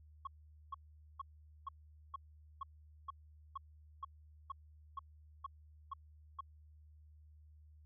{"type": "tone bursts", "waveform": "sine", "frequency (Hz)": 1095, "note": "C#6", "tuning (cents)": -22, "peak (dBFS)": -38, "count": 14, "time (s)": [0.25, 6.408], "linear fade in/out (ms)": 5, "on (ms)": 22, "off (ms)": 450, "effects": ["tanh soft clip ceiling -37 dBFS", "added 76 Hz sine -58 dBFS peak until 7.85 s"]}